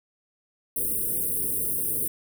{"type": "band-stop noise", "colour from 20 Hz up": "white", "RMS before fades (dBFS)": -27, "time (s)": [0.76, 2.08], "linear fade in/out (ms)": 5, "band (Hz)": [510, 8700], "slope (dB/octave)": 96, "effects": []}